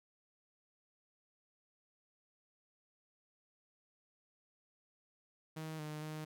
sawtooth tone with pitch steps, 157.8 / 152.3 / 154.7 Hz, D#3 / D#3 / D#3, +25 / -37 / -10 cents, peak -38 dBFS, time 5.56-6.25 s, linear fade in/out 10 ms, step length 230 ms, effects none

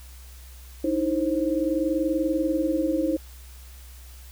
sine tone cluster, 304.8 / 325.2 / 530 Hz, D#4 / E4 / C5, -36 / -23 / +22 cents, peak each -26 / -25 / -27 dBFS, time 0.84-3.17 s, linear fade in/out 5 ms, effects added 63 Hz sine -42 dBFS peak until 4.31 s + white hiss -51 dBFS RMS until 4.31 s

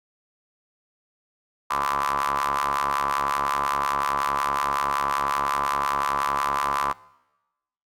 sawtooth ring-modulated tone, 70.5 Hz, C#2, 30 cents sharp, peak -15 dBFS, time 1.7-6.93 s, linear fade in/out 10 ms, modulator 1090 Hz, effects noise-tail reverb RT60 1.0 s tail -22 dB re dry + MP3 96 kbps

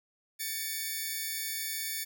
5% pulse tone pair together, 1771 / 2254 Hz, A6 / C#7, +11 / +28 cents, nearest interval major third, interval 417 cents, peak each -26 dBFS, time 0.39-2.05 s, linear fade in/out 20 ms, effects none

